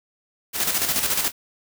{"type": "noise with tremolo", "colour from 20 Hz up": "white", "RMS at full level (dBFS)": -21, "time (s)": [0.53, 1.32], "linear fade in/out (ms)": 50, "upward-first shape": "square", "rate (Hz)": 14, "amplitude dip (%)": 50, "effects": []}